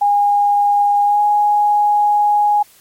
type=tone with pitch glide; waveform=sine; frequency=817 to 829.8 Hz; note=G#5 to G#5; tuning=-29 to -2 cents; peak=-10 dBFS; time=0.01-2.63 s; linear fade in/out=10 ms; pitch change=+27 cents; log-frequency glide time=1.04-1.21 s; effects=white hiss -48 dBFS RMS until 2.8 s + MP3 64 kbps